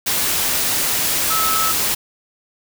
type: tone in noise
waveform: sine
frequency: 1300 Hz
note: E6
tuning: 24 cents flat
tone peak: -19 dBFS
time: 1.3-1.72 s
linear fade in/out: 10 ms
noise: white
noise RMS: -19 dBFS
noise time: 0.06-1.95 s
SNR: -3 dB
effects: none